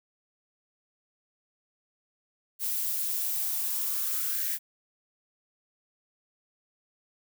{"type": "noise with high-pass filter sweep", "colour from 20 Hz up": "violet", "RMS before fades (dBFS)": -30, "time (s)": [2.59, 4.59], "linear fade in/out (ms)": 50, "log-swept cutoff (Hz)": [410, 1800], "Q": 4.9, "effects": []}